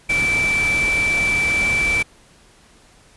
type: tone in noise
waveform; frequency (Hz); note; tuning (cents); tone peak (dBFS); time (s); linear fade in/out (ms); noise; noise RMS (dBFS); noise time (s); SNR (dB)
sine; 2326; D7; -17; -16; 0.09-2.03; 10; pink; -27; 0.09-2.03; +8
effects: pink hiss -51 dBFS RMS until 3.16 s + resampled to 24000 Hz